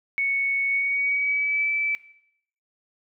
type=tone with pitch glide; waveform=sine; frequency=2217 to 2314 Hz; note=C#7 to D7; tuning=0 to -26 cents; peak=-21 dBFS; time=0.18-1.95 s; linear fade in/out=0 ms; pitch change=+74 cents; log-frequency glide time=0.67-1.7 s; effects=noise-tail reverb RT60 0.7 s tail -18 dB re dry